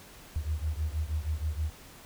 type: beating tone pair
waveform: sine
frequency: 74.8 / 81.1 Hz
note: D2 / E2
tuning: +32 / -28 cents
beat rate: 6.3 Hz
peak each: -31 / -33 dBFS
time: 0.36-1.7 s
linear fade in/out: 0 ms
effects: pink hiss -51 dBFS RMS until 2.05 s